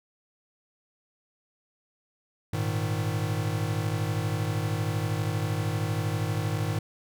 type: chord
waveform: square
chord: Ab suspended second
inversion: none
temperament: equal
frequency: 103.83 / 116.54 / 155.56 Hz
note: Ab2 / Bb2 / Eb3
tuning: 0 / 0 / 0 cents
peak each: -30 / -33 / -32 dBFS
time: 2.53-6.79 s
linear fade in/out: 5 ms
effects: none